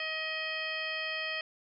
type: harmonic tone with a mistuned harmonic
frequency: 632 Hz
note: D#5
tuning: 27 cents sharp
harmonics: 1 / 2 / 3 / 4 / 5 / 7 / 8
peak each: -42 / -45 / -37 / -38 / -40 / -46 / -46 dBFS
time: 0-1.41 s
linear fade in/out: 2 ms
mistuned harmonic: 7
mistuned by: -16 cents
effects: none